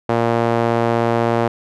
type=tone with band-pass filter; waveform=sawtooth; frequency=116.54 Hz; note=A#2; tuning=in tune; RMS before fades=-17 dBFS; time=0.09-1.48 s; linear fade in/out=5 ms; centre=640 Hz; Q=1; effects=none